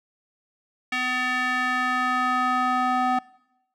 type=tone with band-pass filter sweep; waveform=square; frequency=252.3 Hz; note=B3; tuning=37 cents sharp; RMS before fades=-24 dBFS; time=0.92-3.19 s; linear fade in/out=5 ms; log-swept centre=2200 to 950 Hz; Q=2.3; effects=noise-tail reverb RT60 0.9 s tail -23 dB re dry